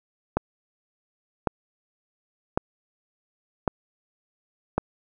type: click train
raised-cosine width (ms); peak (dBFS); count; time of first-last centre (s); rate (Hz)
1; -7; 5; 0.37-4.78; 0.907
effects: none